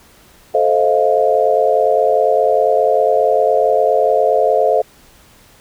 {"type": "chord", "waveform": "sine", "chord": "F dominant seventh", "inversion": "first", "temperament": "just", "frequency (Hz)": [436.5, 523.8, 628.6, 698.5], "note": ["A4", "C5", "Eb5", "F5"], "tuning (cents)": [-14, 2, 18, 0], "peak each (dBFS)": -16, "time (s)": [0.54, 4.82], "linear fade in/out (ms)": 10, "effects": ["pink hiss -47 dBFS RMS until 5.6 s"]}